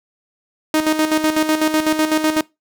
sawtooth tone with tremolo, 311.1 Hz, D#4, in tune, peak -9 dBFS, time 0.74-2.41 s, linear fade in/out 2 ms, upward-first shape square, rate 8 Hz, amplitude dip 60%, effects noise-tail reverb RT60 0.2 s tail -22 dB re dry

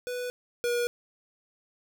square tone pair in turn, 493.9 / 480.4 Hz, B4 / B4, 0 / -48 cents, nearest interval unison, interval 48 cents, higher first, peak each -32 / -26 dBFS, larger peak second, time 0.07-0.3 / 0.64-0.87 s, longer neither, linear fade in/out 0 ms, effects 10-bit

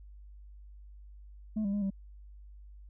sine tone with pitch steps, 215.7 / 198.9 / 204.8 / 194.7 Hz, A3 / G3 / G#3 / G3, -34 / +25 / -24 / -12 cents, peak -26 dBFS, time 1.56-1.904 s, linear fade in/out 10 ms, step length 86 ms, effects tanh soft clip ceiling -28 dBFS + added 50 Hz sine -48 dBFS peak until 2.89 s

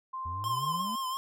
sine tone, 1046.5 Hz, C6, in tune, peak -34 dBFS, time 0.13-0.82 s, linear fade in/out 10 ms
triangle exponential sweep, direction up, 79 to 233.1 Hz, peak -35 dBFS, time 0.25-0.96 s, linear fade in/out 10 ms
square tone with vibrato, 1046.5 Hz, C6, in tune, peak -32 dBFS, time 0.44-1.17 s, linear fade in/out 0 ms, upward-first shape triangle, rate 5.9 Hz, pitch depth 56 cents each way
effects none

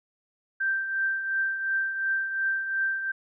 sine tone with tremolo, 1568 Hz, G6, in tune, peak -22 dBFS, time 0.6-3.12 s, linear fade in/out 10 ms, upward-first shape triangle, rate 2.8 Hz, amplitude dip 60%, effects none

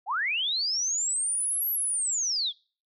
sine linear two-way sweep, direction up then down, 685 to 11860 to 3187 Hz, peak -25 dBFS, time 0.06-2.53 s, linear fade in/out 50 ms, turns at 1.7 s, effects noise-tail reverb RT60 0.4 s tail -25 dB re dry

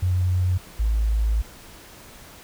sine tone pair in turn, 91 / 54.58 Hz, F#2 / A1, -28 / -13 cents, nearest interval major sixth, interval 885 cents, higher first, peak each -18 dBFS, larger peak neither, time 0.02-0.58 / 0.79-1.42 s, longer second, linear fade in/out 10 ms, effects pink hiss -45 dBFS RMS until 2.43 s

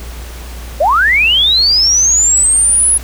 sine linear sweep, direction up, 530 to 10590 Hz, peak -7 dBFS, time 0.8-2.98 s, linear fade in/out 10 ms, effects added 59 Hz sine -25 dBFS peak until 3.03 s + pink hiss -33 dBFS RMS until 3.03 s

